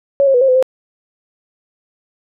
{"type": "tone with pitch steps", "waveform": "sine", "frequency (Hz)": [557, 540, 490.7, 535, 509, 520], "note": ["C#5", "C#5", "B4", "C5", "C5", "C5"], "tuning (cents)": [8, -45, -11, 38, -48, -11], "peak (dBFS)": -8, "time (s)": [0.2, 0.626], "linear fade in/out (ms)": 0, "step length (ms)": 71, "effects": []}